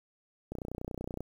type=click train; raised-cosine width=2 ms; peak=-24 dBFS; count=22; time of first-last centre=0.52-1.206 s; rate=30.6 Hz; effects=9-bit